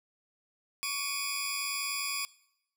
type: tone cluster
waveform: 15% pulse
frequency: 1123 / 2440 / 2530 / 4981 Hz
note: C#6 / D#7 / D#7 / D#8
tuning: +22 / -34 / +28 / +1 cents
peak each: -31 / -28 / -33 / -33 dBFS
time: 0.83-2.25 s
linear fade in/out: 0 ms
effects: noise-tail reverb RT60 0.8 s tail -21 dB re dry